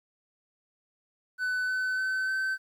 triangle tone with pitch steps, 1500 / 1513.1 / 1526.2 / 1539.5 Hz, F#6 / F#6 / G6 / G6, +23 / +38 / -47 / -32 cents, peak -25 dBFS, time 1.38-2.58 s, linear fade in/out 50 ms, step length 300 ms, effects 11-bit

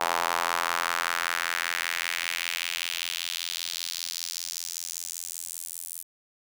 square tone with high-pass filter sweep, 42.57 Hz, F1, 44 cents flat, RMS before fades -31 dBFS, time 0-6.03 s, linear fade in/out 10 ms, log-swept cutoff 870 to 10000 Hz, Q 1.9, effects none

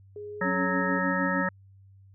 sine tone with pitch glide, 415.3 to 425.3 Hz, G#4 to G#4, 0 to +41 cents, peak -36 dBFS, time 0.16-0.99 s, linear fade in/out 2 ms, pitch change +41 cents, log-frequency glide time 0.31-0.56 s
harmonic tone, 185 Hz, F#3, in tune, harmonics 1 / 3 / 5 / 7 / 9 / 10, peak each -30 / -32 / -34 / -32 / -33 / -31 dBFS, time 0.41-1.49 s, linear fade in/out 5 ms
sine tone with tremolo, 277.2 Hz, C#4, in tune, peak -27 dBFS, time 0.43-1.45 s, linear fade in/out 50 ms, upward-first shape sine, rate 6.5 Hz, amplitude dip 75%
effects added 97 Hz sine -51 dBFS peak until 2.14 s

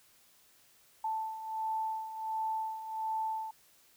sine beating tone pair, 880 / 881.4 Hz, A5 / A5, 0 / +3 cents, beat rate 1.4 Hz, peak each -40 / -34 dBFS, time 1.04-3.51 s, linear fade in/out 5 ms, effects white hiss -64 dBFS RMS until 3.96 s

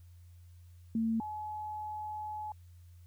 sine tone pair in turn, 225.4 / 851 Hz, A3 / G#5, +42 / +42 cents, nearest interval octave + major seventh, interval 2300 cents, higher second, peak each -28 / -37 dBFS, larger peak first, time 0.95-1.2 / 1.2-2.52 s, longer second, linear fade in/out 2 ms, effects added 87 Hz sine -52 dBFS peak until 3.06 s + white hiss -72 dBFS RMS until 3.06 s

